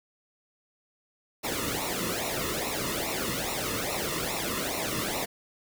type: noise with flanger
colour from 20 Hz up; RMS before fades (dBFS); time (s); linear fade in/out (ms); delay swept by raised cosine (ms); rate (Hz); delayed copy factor
pink; -31; 1.43-5.26; 20; 0.62 to 1.31; 2.4; -0.8
effects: none